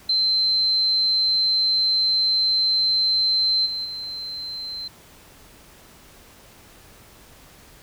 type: tone with level steps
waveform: sine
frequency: 4100 Hz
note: C8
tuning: 36 cents flat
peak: -17 / -25 / -29 dBFS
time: 0.09-4.88 s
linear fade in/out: 5 ms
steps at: 3.65 / 3.84 s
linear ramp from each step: 20 ms
effects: pink hiss -49 dBFS RMS until 7.82 s